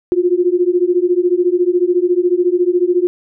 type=beating tone pair; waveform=sine; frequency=349.2 / 363.2 Hz; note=F4 / F#4; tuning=0 / -32 cents; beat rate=14 Hz; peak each=-14 dBFS; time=0.12-3.07 s; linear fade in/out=0 ms; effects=none